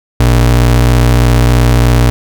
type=ring-modulated tone; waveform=square; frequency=87.31 Hz; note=F2; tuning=in tune; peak=-3 dBFS; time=0.2-2.1 s; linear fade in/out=0 ms; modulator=31.6 Hz; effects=none